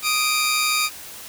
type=tone pair together; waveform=15% pulse; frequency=1241 / 2349 Hz; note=D#6 / D7; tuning=-5 / 0 cents; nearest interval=major seventh; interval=1105 cents; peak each=-15 dBFS; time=0.02-0.9 s; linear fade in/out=50 ms; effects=white hiss -38 dBFS RMS until 1.28 s